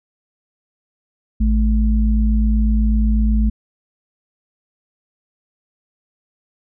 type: tone pair together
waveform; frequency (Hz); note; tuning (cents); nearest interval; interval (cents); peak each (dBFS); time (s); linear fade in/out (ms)
sine; 54.05 / 216.7; A1 / A3; -30 / -26; 2 octaves; 2404; -13 / -19; 1.4-3.5; 10
effects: none